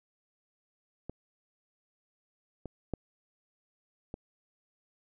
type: clicks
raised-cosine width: 2 ms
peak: -25 / -26 / -19 / -25 dBFS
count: 4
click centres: 1.096 / 2.657 / 2.937 / 4.141 s
effects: none